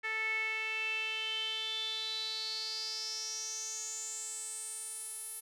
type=tone with band-pass filter sweep; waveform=sawtooth; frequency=440 Hz; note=A4; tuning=in tune; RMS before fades=-38 dBFS; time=0.03-5.41 s; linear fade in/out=20 ms; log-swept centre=2000 to 11000 Hz; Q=8.2; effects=none